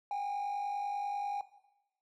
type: tone pair together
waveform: triangle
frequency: 762 / 812.2 Hz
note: G5 / G#5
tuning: -49 / -39 cents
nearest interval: minor second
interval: 110 cents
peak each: -39 / -30 dBFS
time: 0.11-1.41 s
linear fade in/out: 2 ms
effects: noise-tail reverb RT60 0.9 s tail -17 dB re dry + tanh soft clip ceiling -29 dBFS